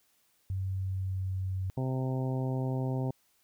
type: tone with pitch glide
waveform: sine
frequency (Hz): 95.2 to 94.32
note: F#2 to F#2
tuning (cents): +50 to +34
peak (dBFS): -30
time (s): 0.5-1.7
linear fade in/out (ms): 0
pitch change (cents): -16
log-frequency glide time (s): 0.71-1.29
type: harmonic tone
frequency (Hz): 130.4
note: C3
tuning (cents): -5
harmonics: 1 / 2 / 3 / 4 / 5 / 6 / 7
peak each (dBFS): -30 / -36 / -40 / -42 / -44 / -46 / -47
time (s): 1.77-3.11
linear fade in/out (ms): 5
effects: white hiss -70 dBFS RMS until 3.43 s